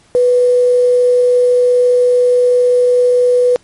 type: tone with quantisation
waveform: sine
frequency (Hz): 493.9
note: B4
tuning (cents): 0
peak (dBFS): -7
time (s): 0.15-3.56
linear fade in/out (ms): 0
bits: 5
effects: pink hiss -50 dBFS RMS until 3.63 s + MP3 48 kbps